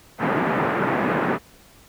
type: band-pass noise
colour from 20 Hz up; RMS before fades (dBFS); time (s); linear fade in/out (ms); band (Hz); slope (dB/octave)
pink; -22; 0.18-1.39; 50; 160 to 1900; 24
effects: pink hiss -51 dBFS RMS until 1.88 s